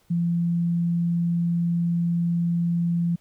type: tone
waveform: sine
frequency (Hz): 170.9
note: F3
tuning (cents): -37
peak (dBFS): -20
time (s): 0.1-3.16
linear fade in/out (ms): 10
effects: pink hiss -63 dBFS RMS until 3.2 s